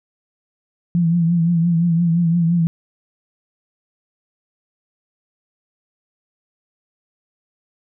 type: tone with vibrato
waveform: sine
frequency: 169.2 Hz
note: E3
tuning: 45 cents sharp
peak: -13 dBFS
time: 0.95-2.67 s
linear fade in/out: 0 ms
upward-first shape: triangle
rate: 5.8 Hz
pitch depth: 68 cents each way
effects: none